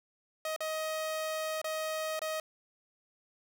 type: tone with dropouts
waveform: sawtooth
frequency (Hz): 629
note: D#5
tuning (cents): +19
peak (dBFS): -29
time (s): 0.45-2.4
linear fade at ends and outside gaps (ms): 2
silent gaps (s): 0.563-0.605 / 1.616-1.643 / 2.193-2.217
effects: none